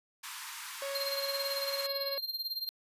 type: high-pass noise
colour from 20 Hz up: pink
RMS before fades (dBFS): -43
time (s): 0.23-1.87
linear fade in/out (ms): 10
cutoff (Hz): 890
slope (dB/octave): 96
type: harmonic tone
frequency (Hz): 554.4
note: C#5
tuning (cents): 0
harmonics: 1 / 2 / 3 / 4 / 5 / 6 / 7 / 8 / 9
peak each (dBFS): -36 / -46 / -49 / -49 / -52 / -55 / -54 / -55 / -56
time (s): 0.82-2.18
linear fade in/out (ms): 2
type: tone with tremolo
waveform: square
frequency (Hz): 4186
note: C8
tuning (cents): 0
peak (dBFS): -32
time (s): 0.95-2.69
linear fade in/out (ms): 0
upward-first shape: sine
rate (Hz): 18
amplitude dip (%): 80
effects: resampled to 32000 Hz